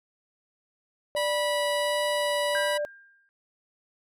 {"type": "tone with vibrato", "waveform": "sine", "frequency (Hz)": 587.3, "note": "D5", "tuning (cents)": 0, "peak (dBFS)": -26, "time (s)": [1.15, 2.85], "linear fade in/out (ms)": 0, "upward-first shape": "sine", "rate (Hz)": 1.4, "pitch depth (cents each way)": 11}
{"type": "tone", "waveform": "15% pulse", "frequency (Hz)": 978, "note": "B5", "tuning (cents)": -17, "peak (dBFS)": -21, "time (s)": [1.16, 2.78], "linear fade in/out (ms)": 10}
{"type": "tone with exponential decay", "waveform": "sine", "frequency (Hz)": 1600, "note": "G6", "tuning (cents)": 35, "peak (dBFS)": -26, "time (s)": [2.55, 3.29], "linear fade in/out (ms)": 0, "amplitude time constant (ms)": 160}
{"effects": ["resampled to 32000 Hz"]}